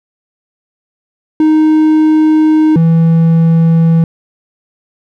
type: tone pair in turn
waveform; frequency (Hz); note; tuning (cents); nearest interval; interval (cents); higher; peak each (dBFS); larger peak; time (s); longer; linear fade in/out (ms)
triangle; 311.1 / 164.51; D#4 / E3; 0 / -3; major seventh; 1103; first; -3; neither; 1.4-2.76 / 2.76-4.04; first; 2
effects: none